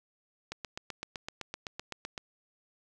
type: click train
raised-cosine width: 0.2 ms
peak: -20 dBFS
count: 14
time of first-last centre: 0.52-2.178 s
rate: 7.84 Hz
effects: none